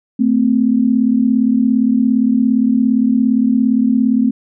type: tone pair together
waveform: sine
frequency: 222.1 / 259.5 Hz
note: A3 / C4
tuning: +16 / -14 cents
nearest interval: minor third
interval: 270 cents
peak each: -13 dBFS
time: 0.19-4.31 s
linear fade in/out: 10 ms
effects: none